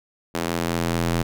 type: tone with high-pass filter sweep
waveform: square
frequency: 42.28 Hz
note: E1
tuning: 45 cents sharp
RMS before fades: -24 dBFS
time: 0.34-1.23 s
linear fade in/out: 10 ms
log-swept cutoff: 280 to 100 Hz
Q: 0.76
effects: none